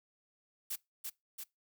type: noise with echo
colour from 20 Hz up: blue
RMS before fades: -38 dBFS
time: 0.7-0.76 s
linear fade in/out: 10 ms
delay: 340 ms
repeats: 2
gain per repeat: -3 dB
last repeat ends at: 1.44 s
effects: noise-tail reverb RT60 0.2 s tail -23 dB re dry